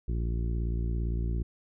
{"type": "harmonic tone", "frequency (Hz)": 57.6, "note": "A#1", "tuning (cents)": -20, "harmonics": [1, 2, 3, 4, 5, 6, 7], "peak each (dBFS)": [-28, -35, -39, -45, -47, -44, -50], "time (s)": [0.08, 1.43], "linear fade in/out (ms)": 5, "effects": []}